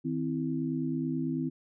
sine tone cluster, 156.4 / 259.4 / 328.6 Hz, D#3 / C4 / E4, +9 / -15 / -5 cents, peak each -34 / -31 / -35 dBFS, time 0.04-1.5 s, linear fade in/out 20 ms, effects none

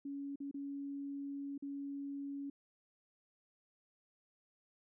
sine tone with dropouts, 280.3 Hz, C#4, 19 cents sharp, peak -40 dBFS, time 0.05-2.5 s, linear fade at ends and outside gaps 5 ms, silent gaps 0.358-0.402 / 0.513-0.542 / 1.579-1.623 s, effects none

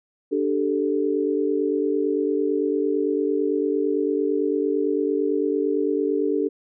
sine chord, D suspended fourth, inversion none, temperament just, 293.7 / 391.6 / 440.5 Hz, D4 / G4 / A4, 0 / -2 / +2 cents, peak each -24 dBFS, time 0.31-6.49 s, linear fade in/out 20 ms, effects none

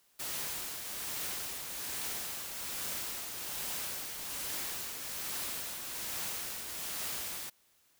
white noise with tremolo, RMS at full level -37 dBFS, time 0.19-7.5 s, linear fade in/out 10 ms, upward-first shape triangle, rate 1.2 Hz, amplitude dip 45%, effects white hiss -69 dBFS RMS until 7.99 s

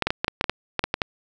clicks, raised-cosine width 0.3 ms, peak -5 dBFS, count 12, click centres 0.023 / 0.07 / 0.105 / 0.245 / 0.281 / 0.411 / 0.442 / 0.496 / 0.793 / 0.84 / 0.941 / 1.018 s, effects none

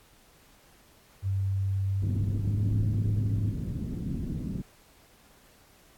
sine tone with pitch glide, 97.1 to 104.67 Hz, G2 to G#2, -16 to +14 cents, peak -25 dBFS, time 1.22-3.54 s, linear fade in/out 50 ms, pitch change +130 cents, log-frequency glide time 1.9-2.7 s
white low-pass noise, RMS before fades -33 dBFS, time 2.02-4.62 s, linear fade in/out 5 ms, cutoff 240 Hz, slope 24 dB/octave
effects pink hiss -59 dBFS RMS until 5.97 s + AAC 64 kbps

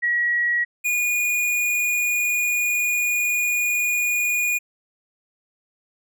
sine / square tone pair in turn, 1915 / 2446 Hz, A#6 / D#7, +46 / -30 cents, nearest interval major third, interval 424 cents, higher second, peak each -18 / -20 dBFS, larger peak first, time 0.02-0.65 / 0.84-4.59 s, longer second, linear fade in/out 20 ms, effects none

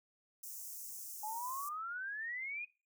white high-pass noise, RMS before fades -47 dBFS, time 0.43-1.69 s, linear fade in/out 5 ms, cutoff 5700 Hz, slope 48 dB/octave
sine exponential sweep, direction up, 836 to 2485 Hz, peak -39 dBFS, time 1.23-2.65 s, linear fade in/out 5 ms
effects noise-tail reverb RT60 0.3 s tail -20 dB re dry

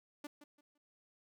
sawtooth tone with echo, 293.7 Hz, D4, in tune, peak -39 dBFS, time 0.24-0.27 s, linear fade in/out 5 ms, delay 170 ms, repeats 3, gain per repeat -12 dB, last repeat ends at 0.78 s, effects none

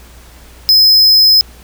square tone, 5100 Hz, D#8, 42 cents sharp, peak -5 dBFS, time 0.69-1.41 s, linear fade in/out 0 ms, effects added 60 Hz sine -37 dBFS peak until 1.63 s + pink hiss -41 dBFS RMS until 1.63 s

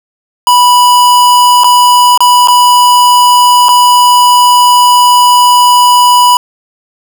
square tone with dropouts, 983 Hz, B5, 8 cents flat, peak -3 dBFS, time 0.47-6.37 s, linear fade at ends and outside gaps 1 ms, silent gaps 1.636-1.643 / 2.176-2.205 / 2.474-2.483 / 3.685-3.69 s, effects none

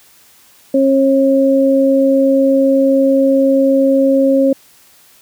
sine tone pair together, 270.4 / 542 Hz, C#4 / C#5, -43 / -39 cents, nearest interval octave, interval 1204 cents, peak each -11 dBFS, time 0.74-4.53 s, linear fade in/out 5 ms, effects white hiss -47 dBFS RMS until 5.21 s + high-pass 60 Hz 12 dB/octave

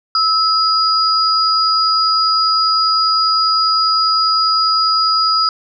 sine tone pair together, 1300 / 4895 Hz, E6 / D#8, -24 / -29 cents, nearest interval octave + major seventh, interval 2295 cents, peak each -14 dBFS, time 0.15-5.49 s, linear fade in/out 2 ms, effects none

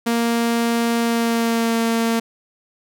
sawtooth tone with pitch glide, 233.1 to 228.8 Hz, A#3 to A#3, 0 to -32 cents, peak -13 dBFS, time 0.06-2.2 s, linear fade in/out 10 ms, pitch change -32 cents, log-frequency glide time 0.99-1.77 s, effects none

